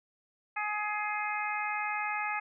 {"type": "harmonic tone", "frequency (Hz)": 420, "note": "G#4", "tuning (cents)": 19, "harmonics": [2, 3, 4, 5, 6], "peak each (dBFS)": [-35, -37, -39, -37, -38], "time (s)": [0.56, 2.4], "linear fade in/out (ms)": 10, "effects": []}